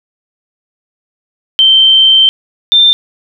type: tone pair in turn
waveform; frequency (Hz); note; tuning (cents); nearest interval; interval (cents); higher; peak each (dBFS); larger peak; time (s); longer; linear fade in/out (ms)
sine; 3118 / 3584; G7 / A7; -10 / +31; major second; 241; second; -3; neither; 1.59-2.29 / 2.72-2.93; first; 0
effects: none